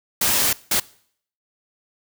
white noise bursts at uneven times, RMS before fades -19 dBFS, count 2, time 0.21-0.53 / 0.71-0.8 s, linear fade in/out 5 ms, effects noise-tail reverb RT60 0.6 s tail -22 dB re dry

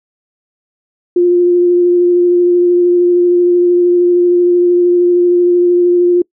sine tone with vibrato, 352.6 Hz, F4, 17 cents sharp, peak -6 dBFS, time 1.16-6.22 s, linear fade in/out 5 ms, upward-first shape sine, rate 13 Hz, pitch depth 13 cents each way, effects noise-tail reverb RT60 0.1 s tail -25 dB re dry

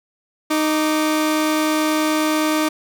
sawtooth tone pair together, 309.4 / 1168.1 Hz, D#4 / D6, -10 / -10 cents, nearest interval octave + major seventh, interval 2300 cents, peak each -13 / -22 dBFS, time 0.5-2.69 s, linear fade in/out 10 ms, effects none

